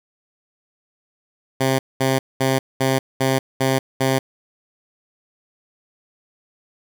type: tone bursts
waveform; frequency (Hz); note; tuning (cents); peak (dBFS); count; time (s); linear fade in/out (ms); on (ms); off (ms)
10% pulse; 132.7; C3; +25; -8; 7; 1.6-4.19; 10; 190; 210
effects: none